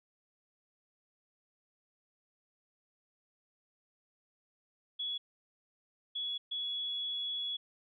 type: tone bursts at uneven times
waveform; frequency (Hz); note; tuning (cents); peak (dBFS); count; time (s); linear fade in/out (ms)
sine; 3376; G#7; +28; -34; 3; 4.99-5.18 / 6.15-6.38 / 6.51-7.57; 10
effects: none